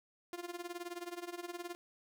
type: tone with tremolo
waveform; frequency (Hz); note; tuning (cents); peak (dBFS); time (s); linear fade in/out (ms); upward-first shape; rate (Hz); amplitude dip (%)
sawtooth; 349.2; F4; 0; -35; 0.33-1.75; 0; sine; 19; 85
effects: none